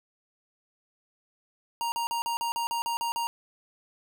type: tone bursts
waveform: square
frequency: 935 Hz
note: A#5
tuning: 5 cents sharp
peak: -28 dBFS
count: 10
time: 1.81-3.27 s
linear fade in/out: 0 ms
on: 110 ms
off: 40 ms
effects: none